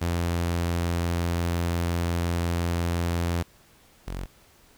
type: tone pair in turn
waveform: sawtooth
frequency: 85.7 / 45.4 Hz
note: F2 / F#1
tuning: -32 / -32 cents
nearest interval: major seventh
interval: 1100 cents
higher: first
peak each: -20 / -27 dBFS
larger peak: first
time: 0.01-3.43 / 4.07-4.26 s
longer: first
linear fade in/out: 10 ms
effects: pink hiss -57 dBFS RMS until 4.77 s